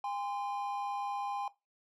triangle tone pair together, 810 / 1034.2 Hz, G#5 / C6, -43 / -20 cents, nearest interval major third, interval 423 cents, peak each -33 / -38 dBFS, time 0.04-1.48 s, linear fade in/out 2 ms, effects noise-tail reverb RT60 0.2 s tail -17 dB re dry

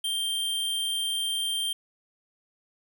square tone, 3166 Hz, G7, 17 cents sharp, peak -27 dBFS, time 0.04-1.73 s, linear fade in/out 5 ms, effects none

